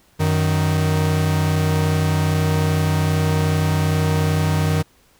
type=tone pair together; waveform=45% pulse; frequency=93.08 / 155.56 Hz; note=F#2 / D#3; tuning=+11 / 0 cents; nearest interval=major sixth; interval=889 cents; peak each=-20 / -18 dBFS; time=0.19-4.83 s; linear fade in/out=20 ms; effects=pink hiss -56 dBFS RMS until 5.19 s